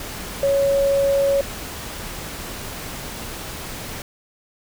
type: tone in noise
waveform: sine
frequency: 555 Hz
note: C#5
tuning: 2 cents sharp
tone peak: -15 dBFS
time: 0.43-1.41 s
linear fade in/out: 2 ms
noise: pink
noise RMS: -32 dBFS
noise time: 0-4.02 s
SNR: +14 dB
effects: none